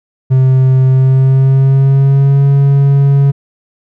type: tone with pitch glide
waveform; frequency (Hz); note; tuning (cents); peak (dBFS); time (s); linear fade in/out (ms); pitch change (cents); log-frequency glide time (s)
triangle; 130.81 to 139.39; C3 to C#3; 0 to +10; -3; 0.3-3.32; 20; +110; 0.88-2.45
effects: none